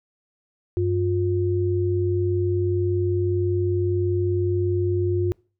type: tone pair together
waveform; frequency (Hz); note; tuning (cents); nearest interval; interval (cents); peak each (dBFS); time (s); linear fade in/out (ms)
sine; 96.6 / 354.9; G2 / F4; -25 / +28; octave + major seventh; 2253; -22; 0.77-5.32; 0
effects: noise-tail reverb RT60 0.4 s tail -26 dB re dry

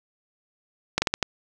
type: slowing click train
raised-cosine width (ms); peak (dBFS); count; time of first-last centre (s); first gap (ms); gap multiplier
0.2; -4; 5; 0.98-1.227; 40; 1.3
effects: none

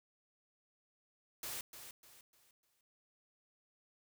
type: noise with echo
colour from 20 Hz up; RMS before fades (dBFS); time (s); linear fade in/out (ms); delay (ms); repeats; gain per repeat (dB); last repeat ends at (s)
white; -43; 1.43-1.61; 2; 300; 4; -9; 2.81
effects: none

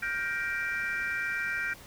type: chord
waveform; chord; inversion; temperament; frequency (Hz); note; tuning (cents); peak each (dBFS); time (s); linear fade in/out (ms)
sine; G minor seventh; third; just; 1411.2 / 1568 / 1881.6 / 2352; F6 / G6 / Bb6 / D7; +18 / 0 / +16 / +2; -35 / -32 / -35 / -34; 0.02-1.74; 10
effects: tanh soft clip ceiling -22 dBFS + pink hiss -50 dBFS RMS until 1.86 s

